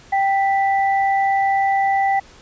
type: tone pair together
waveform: sine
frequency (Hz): 784 / 1975.5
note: G5 / B6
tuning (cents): 0 / 0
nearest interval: octave + major third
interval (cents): 1600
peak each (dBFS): -15 / -24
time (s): 0.12-2.2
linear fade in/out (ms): 10
effects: pink hiss -46 dBFS RMS until 2.41 s + resampled to 16000 Hz